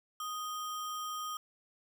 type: tone with sample-and-hold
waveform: sine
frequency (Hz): 1243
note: D#6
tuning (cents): -2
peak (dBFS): -36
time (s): 0.2-1.37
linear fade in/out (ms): 2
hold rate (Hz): 4410
effects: none